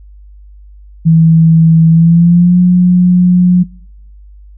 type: tone with pitch glide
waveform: sine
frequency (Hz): 162.6 to 179.38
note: E3 to F3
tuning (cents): -23 to +47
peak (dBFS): -3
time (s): 1.05-3.64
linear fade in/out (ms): 20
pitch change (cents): +170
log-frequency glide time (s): 1.89-2.59
effects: noise-tail reverb RT60 0.7 s tail -25 dB re dry + added 50 Hz sine -33 dBFS peak until 4.57 s